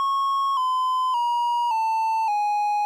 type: tone with pitch steps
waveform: triangle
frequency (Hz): 1096 / 1022.6 / 954.1 / 890.2 / 830.6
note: C#6 / C6 / A#5 / A5 / G#5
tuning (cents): -20 / -40 / +40 / +20 / 0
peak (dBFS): -18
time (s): 0-2.85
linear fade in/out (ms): 0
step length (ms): 570
effects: none